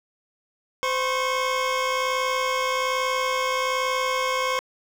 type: tone pair together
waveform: 25% pulse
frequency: 514.4 / 1090 Hz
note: C5 / C#6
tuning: -30 / -29 cents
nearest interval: octave + minor second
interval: 1301 cents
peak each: -21 dBFS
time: 0.83-4.59 s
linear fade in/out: 0 ms
effects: low-pass 7000 Hz 12 dB/octave + 7-bit